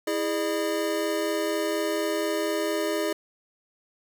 square tone cluster, 327.7 / 411.9 / 604 Hz, E4 / G#4 / D5, -10 / -14 / +48 cents, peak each -30 dBFS, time 0.07-3.13 s, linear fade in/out 5 ms, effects none

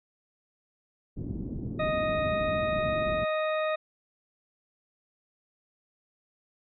white low-pass noise, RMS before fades -35 dBFS, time 1.16-3.25 s, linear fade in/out 20 ms, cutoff 290 Hz, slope 24 dB/octave
harmonic tone, 622.3 Hz, D#5, in tune, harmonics 1 / 2 / 3 / 4 / 6, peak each -27 / -33 / -37 / -39 / -43 dBFS, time 1.79-3.76 s, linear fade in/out 10 ms
effects none

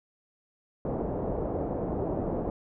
white low-pass noise, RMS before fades -31 dBFS, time 0.85-2.5 s, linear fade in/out 2 ms, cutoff 640 Hz, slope 24 dB/octave, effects none

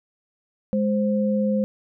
sine tone pair together, 207.7 / 522.3 Hz, G#3 / C5, 0 / -3 cents, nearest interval octave + major third, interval 1597 cents, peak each -20 / -24 dBFS, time 0.73-1.64 s, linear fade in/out 0 ms, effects none

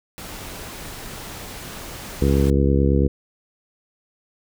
pink noise, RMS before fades -35 dBFS, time 0.18-2.5 s, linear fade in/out 0 ms
harmonic tone, 69.1 Hz, C#2, 5 cents flat, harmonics 1 / 2 / 3 / 4 / 5 / 6 / 7, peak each -18 / -21 / -23 / -24 / -25 / -26 / -26 dBFS, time 2.21-3.08 s, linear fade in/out 10 ms
effects none

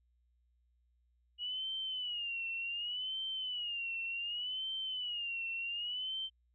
sine tone with vibrato, 2901 Hz, F#7, 35 cents flat, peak -36 dBFS, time 1.38-6.3 s, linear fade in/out 50 ms, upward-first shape sine, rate 0.67 Hz, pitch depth 120 cents each way, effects added 60 Hz sine -70 dBFS peak until 6.54 s

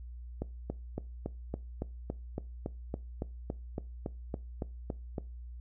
click train, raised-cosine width 2 ms, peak -21 dBFS, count 18, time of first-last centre 0.42-5.182 s, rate 3.57 Hz, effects noise-tail reverb RT60 0.3 s tail -21 dB re dry + added 60 Hz sine -42 dBFS peak until 5.6 s

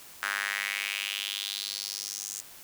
square tone with high-pass filter sweep, 50 Hz, G1, 35 cents sharp, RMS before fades -34 dBFS, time 0.22-2.41 s, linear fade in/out 10 ms, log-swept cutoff 1500 to 7000 Hz, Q 3.3, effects white hiss -49 dBFS RMS until 2.63 s

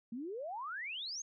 sine exponential sweep, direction up, 220 to 6645 Hz, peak -39 dBFS, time 0.12-1.22 s, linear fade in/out 5 ms, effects none

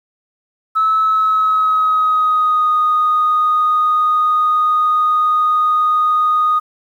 sine tone with pitch glide, 1300 to 1238.4 Hz, E6 to D#6, -24 to -9 cents, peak -10 dBFS, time 0.75-6.6 s, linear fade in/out 20 ms, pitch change -85 cents, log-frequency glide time 1-2.71 s, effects tanh soft clip ceiling -7 dBFS + 8-bit

